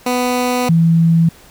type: tone pair in turn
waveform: 15% pulse / sine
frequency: 248.5 / 165.54 Hz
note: B3 / E3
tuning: +11 / +8 cents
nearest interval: perfect fifth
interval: 703 cents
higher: first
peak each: -8 dBFS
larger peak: neither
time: 0.06-0.69 / 0.69-1.29 s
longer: first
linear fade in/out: 5 ms
effects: pink hiss -44 dBFS RMS until 1.5 s